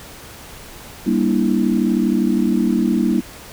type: chord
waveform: sine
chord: E half-diminished seventh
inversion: first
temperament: just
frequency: 197.78 / 237.3 / 296.7 / 329.6 Hz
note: G3 / Bb3 / D4 / E4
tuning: +16 / +31 / +18 / 0 cents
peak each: -19 / -18 / -22 / -21 dBFS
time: 1.06-3.21 s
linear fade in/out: 10 ms
effects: pink hiss -38 dBFS RMS until 3.52 s